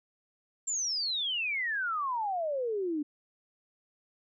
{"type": "exponential sweep", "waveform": "sine", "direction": "down", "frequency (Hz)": [7459, 285.7], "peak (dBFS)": -29, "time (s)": [0.67, 3.03], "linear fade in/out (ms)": 10, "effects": []}